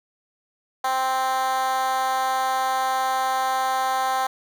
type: tone with high-pass filter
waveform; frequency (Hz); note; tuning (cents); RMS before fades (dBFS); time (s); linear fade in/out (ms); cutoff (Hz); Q
10% pulse; 261.6; C4; 0; -23; 0.84-4.27; 5; 810; 3.2
effects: none

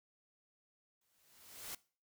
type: noise with exponential growth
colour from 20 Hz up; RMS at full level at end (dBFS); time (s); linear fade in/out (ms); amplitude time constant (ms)
white; -43; 1.01-1.75; 5; 160
effects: noise-tail reverb RT60 0.4 s tail -21 dB re dry

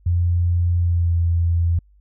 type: tone with pitch glide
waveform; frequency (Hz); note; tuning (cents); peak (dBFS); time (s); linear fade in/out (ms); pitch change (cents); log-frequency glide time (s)
sine; 87 to 84.87; F2 to F2; -6 to -49; -15; 0.06-1.79; 5; -43; 0.78-1.15
effects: added 50 Hz sine -50 dBFS peak until 2 s

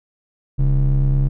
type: ring-modulated tone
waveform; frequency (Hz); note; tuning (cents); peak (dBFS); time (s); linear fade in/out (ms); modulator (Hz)
triangle; 84.4; E2; +41; -8; 0.58-1.29; 20; 50.3
effects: none

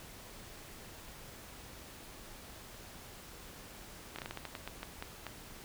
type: slowing click train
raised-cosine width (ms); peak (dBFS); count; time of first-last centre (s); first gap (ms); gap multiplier
0.3; -24; 12; 4.16-5.267; 26; 1.25
effects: pink hiss -51 dBFS RMS until 5.64 s

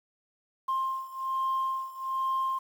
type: beating tone pair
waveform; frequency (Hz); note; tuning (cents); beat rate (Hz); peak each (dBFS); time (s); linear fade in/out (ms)
sine; 1057 / 1058.2; C6 / C6; +17 / +19; 1.2; -29 / -31; 0.68-2.59; 10
effects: tanh soft clip ceiling -23 dBFS + 9-bit

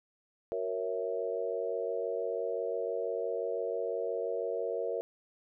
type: chord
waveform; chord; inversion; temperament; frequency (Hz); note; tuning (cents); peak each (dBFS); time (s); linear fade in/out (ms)
sine; F# dominant seventh; none; equal with one note detuned; 370 / 466.2 / 552.1 / 659.3; F#4 / A#4 / C#5 / E5; 0 / 0 / -7 / 0; -40 / -34 / -37 / -38; 0.52-5.01; 0
effects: none

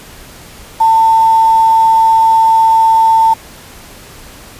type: tone with quantisation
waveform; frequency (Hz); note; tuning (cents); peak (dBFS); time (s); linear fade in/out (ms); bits
sine; 896; A5; +31; -5; 0.8-3.34; 10; 5
effects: pink hiss -35 dBFS RMS until 4.59 s + resampled to 32000 Hz

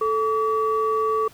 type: tone pair together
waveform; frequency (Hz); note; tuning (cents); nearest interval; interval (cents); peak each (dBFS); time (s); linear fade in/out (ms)
sine; 438.5 / 1143.9; A4 / D6; -6 / -46; octave + perfect fourth; 1660; -21 / -21; 0.01-1.28; 5
effects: tanh soft clip ceiling -12 dBFS + pink hiss -50 dBFS RMS until 1.33 s

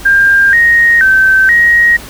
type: tone with pitch steps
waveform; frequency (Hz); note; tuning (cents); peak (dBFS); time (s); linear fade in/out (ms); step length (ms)
sine; 1598 / 1869 / 1546 / 1886; G6 / A#6 / G6 / A#6; +33 / +4 / -24 / +20; -4; 0.05-1.97; 10; 480
effects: added 50 Hz sine -33 dBFS peak until 2.09 s + pink hiss -30 dBFS RMS until 2.09 s

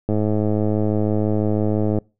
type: click train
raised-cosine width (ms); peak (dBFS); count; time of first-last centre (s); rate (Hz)
2; -8; 202; 0.09-1.986; 106
effects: noise-tail reverb RT60 0.3 s tail -26 dB re dry

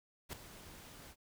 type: noise with ADSR envelope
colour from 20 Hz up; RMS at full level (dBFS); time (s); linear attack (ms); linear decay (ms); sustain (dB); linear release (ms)
pink; -41; 0.29-1.16; 40; 3; -13; 64
effects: none

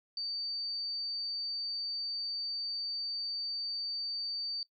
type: tone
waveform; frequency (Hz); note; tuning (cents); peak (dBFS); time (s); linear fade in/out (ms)
sine; 4602; D8; -36; -34; 0.17-4.63; 2
effects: noise-tail reverb RT60 0.1 s tail -18 dB re dry

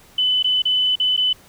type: tone with dropouts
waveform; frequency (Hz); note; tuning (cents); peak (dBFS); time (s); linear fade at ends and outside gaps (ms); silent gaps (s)
sine; 3009; F#7; +28; -15; 0.18-1.33; 5; 0.427-0.443 / 0.621-0.653 / 0.956-0.999 / 1.166-1.175
effects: pink hiss -49 dBFS RMS until 1.48 s

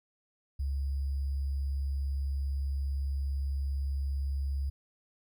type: tone with sample-and-hold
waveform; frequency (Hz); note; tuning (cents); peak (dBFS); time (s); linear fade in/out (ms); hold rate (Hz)
sine; 68.8; C#2; -12; -29; 0.59-4.7; 10; 4900
effects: none

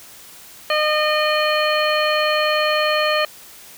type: harmonic tone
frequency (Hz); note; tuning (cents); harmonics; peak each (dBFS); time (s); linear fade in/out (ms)
610; D#5; -34; 1 / 2 / 3 / 4 / 5 / 7; -19 / -22 / -24 / -25 / -26 / -27; 0.7-3.25; 2
effects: white hiss -42 dBFS RMS until 3.77 s

